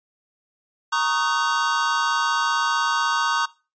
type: chord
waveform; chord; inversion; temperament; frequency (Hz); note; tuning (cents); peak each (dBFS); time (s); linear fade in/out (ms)
square; D# minor seventh; second; equal with one note detuned; 932.3 / 1108.7 / 1244.5 / 1519; A#5 / C#6 / D#6 / F#6; 0 / 0 / 0 / +45; -26; 0.92-3.46; 10
effects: noise-tail reverb RT60 0.3 s tail -20 dB re dry + resampled to 16000 Hz

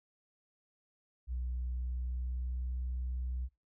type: tone with pitch glide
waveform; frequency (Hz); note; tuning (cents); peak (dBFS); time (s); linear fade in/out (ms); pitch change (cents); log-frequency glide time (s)
sine; 61.74 to 62.6; B1 to B1; 0 to +24; -32; 1.27-3.49; 50; +24; 1.65-2.82
effects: noise-tail reverb RT60 0.3 s tail -26 dB re dry + tanh soft clip ceiling -31 dBFS

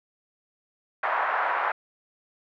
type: band-pass noise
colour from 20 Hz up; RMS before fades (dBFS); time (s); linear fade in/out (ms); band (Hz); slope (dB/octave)
pink; -26; 1.03-1.72; 5; 740 to 1700; 24
effects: none

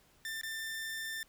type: tone with dropouts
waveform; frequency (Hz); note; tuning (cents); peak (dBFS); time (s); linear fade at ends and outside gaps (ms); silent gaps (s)
sawtooth; 1787; A6; +26; -34; 0.25-1.23; 1; 0.413-0.433
effects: pink hiss -66 dBFS RMS until 1.28 s

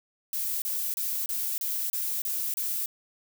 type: noise bursts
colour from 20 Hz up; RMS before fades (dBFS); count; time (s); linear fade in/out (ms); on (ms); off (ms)
violet; -30; 8; 0.33-2.86; 2; 290; 30
effects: none

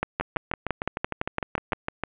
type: two click trains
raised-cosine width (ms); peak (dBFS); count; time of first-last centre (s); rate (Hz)
0.5; -12 / -9; 13 / 11; 0.21-2.036 / 0.03-1.722; 6.57 / 5.91
effects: resampled to 8000 Hz + 7-bit

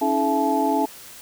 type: tone cluster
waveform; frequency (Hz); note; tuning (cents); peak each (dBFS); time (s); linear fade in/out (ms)
sine; 278.2 / 320.3 / 427.3 / 674 / 862; C#4 / E4 / G#4 / E5 / A5; +6 / -50 / +49 / +38 / -36; -23 / -27 / -27 / -26 / -22; 0.01-0.86; 10
effects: white hiss -42 dBFS RMS until 1.21 s

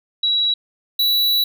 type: tone pair in turn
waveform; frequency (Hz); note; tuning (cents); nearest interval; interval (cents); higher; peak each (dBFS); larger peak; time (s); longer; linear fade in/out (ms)
sine / square; 3894 / 3932; B7 / B7; -25 / -8; unison; 17; second; -15; neither; 0.23-0.54 / 0.99-1.44; second; 5
effects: none

